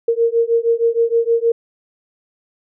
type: beating tone pair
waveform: sine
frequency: 460 / 466.4 Hz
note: A#4 / A#4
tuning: -23 / +1 cents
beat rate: 6.4 Hz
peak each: -16 dBFS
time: 0.08-1.52 s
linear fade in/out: 5 ms
effects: none